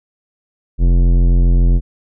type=tone with tanh clipping; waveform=sine; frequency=43.67 Hz; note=F1; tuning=1 cent sharp; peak=-10 dBFS; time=0.78-1.81 s; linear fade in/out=50 ms; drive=15 dB; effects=none